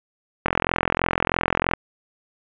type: click train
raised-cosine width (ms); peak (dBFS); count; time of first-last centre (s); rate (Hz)
0.5; -3; 56; 0.46-1.736; 43.1
effects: resampled to 8000 Hz + 7-bit